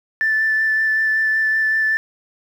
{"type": "tone with vibrato", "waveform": "sine", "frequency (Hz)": 1760, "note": "A6", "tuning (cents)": 0, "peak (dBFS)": -14, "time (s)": [0.21, 1.97], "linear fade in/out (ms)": 0, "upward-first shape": "sine", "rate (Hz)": 5.3, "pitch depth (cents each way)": 11, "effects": ["tanh soft clip ceiling -10 dBFS", "8-bit"]}